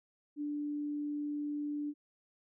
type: tone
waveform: sine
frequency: 293.7 Hz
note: D4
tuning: in tune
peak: -34 dBFS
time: 0.36-1.94 s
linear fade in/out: 50 ms
effects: none